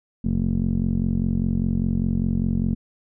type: tone with low-pass filter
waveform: 15% pulse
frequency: 45 Hz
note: F#1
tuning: 47 cents flat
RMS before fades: -22 dBFS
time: 0.24-2.75 s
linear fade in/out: 10 ms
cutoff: 240 Hz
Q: 5.4
effects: none